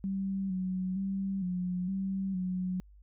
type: tone with pitch steps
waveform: sine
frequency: 193.7 / 185.5 / 194.1 / 180.6 / 192.7 / 183.5 Hz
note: G3 / F#3 / G3 / F#3 / G3 / F#3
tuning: -20 / +5 / -17 / -42 / -29 / -14 cents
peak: -30 dBFS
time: 0.04-2.8 s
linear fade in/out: 0 ms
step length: 460 ms
effects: added 50 Hz sine -53 dBFS peak until 3.02 s